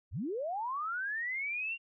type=linear sweep; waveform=sine; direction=up; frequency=53.5 to 2794 Hz; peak=-33 dBFS; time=0.11-1.78 s; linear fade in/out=50 ms; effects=none